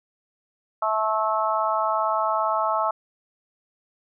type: harmonic tone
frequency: 217.6 Hz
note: A3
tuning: 19 cents flat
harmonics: 3 / 4 / 5 / 6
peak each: -26 / -26 / -26 / -26 dBFS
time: 0.82-2.91 s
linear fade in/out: 5 ms
effects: none